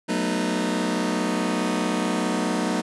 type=chord; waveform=sawtooth; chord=B dominant seventh; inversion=second; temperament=just; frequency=185.21 / 222.2 / 246.9 / 308.7 Hz; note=F#3 / A3 / B3 / D#4; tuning=+2 / +17 / 0 / -14 cents; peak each=-24 dBFS; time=0.08-2.82 s; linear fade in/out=20 ms; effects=resampled to 24000 Hz